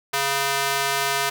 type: tone with high-pass filter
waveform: square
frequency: 138.59 Hz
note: C#3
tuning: in tune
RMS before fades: -23 dBFS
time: 0.13-1.3 s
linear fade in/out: 10 ms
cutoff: 880 Hz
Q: 0.69
effects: none